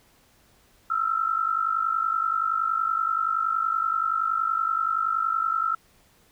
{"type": "tone pair together", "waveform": "sine", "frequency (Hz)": [1304, 1354.6], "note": ["E6", "E6"], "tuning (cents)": [-19, 47], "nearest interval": "minor second", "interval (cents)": 66, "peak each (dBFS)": -25, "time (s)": [0.9, 5.75], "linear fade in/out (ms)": 5, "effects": ["pink hiss -60 dBFS RMS until 6.31 s"]}